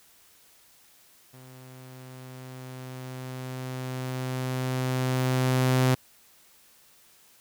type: tone with level ramp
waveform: sawtooth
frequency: 128.7 Hz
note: C3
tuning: 28 cents flat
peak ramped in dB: -43 to -15 dBFS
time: 1.33-5.95 s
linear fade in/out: 10 ms
effects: white hiss -58 dBFS RMS until 7.4 s